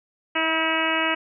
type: harmonic tone with a mistuned harmonic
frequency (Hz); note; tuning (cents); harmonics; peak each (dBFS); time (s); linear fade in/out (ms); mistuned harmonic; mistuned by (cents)
322.3; E4; -39; 1 / 2 / 3 / 4 / 5 / 6 / 7 / 8 / 9; -29 / -29 / -29 / -29 / -29 / -29 / -29 / -29 / -29; 0.35-1.15; 10; 5; -18
effects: none